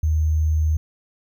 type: tone with sample-and-hold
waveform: sine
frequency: 78.1 Hz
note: D#2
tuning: 7 cents sharp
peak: -16 dBFS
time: 0.03-0.77 s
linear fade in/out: 5 ms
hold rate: 6300 Hz
effects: none